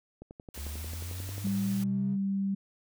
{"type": "click train", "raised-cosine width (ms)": 2, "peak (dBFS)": -31, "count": 15, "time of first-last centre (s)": [0.22, 1.47], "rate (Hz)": 11.2}
{"type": "noise", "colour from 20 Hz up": "white", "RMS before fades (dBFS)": -45, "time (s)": [0.54, 1.84], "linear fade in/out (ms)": 5}
{"type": "exponential sweep", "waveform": "triangle", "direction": "up", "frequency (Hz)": [69.3, 140], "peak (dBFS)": -34, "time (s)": [0.55, 2.18], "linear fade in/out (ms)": 50}
{"type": "tone", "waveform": "sine", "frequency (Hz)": 196, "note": "G3", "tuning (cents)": 0, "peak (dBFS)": -27, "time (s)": [1.44, 2.55], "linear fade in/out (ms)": 10}
{"effects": []}